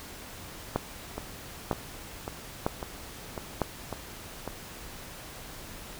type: two click trains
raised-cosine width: 1 ms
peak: -19 / -11 dBFS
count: 7 / 4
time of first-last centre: 1.18-4.477 / 0.76-3.617 s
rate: 1.82 / 1.05 Hz
effects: pink hiss -44 dBFS RMS until 5.99 s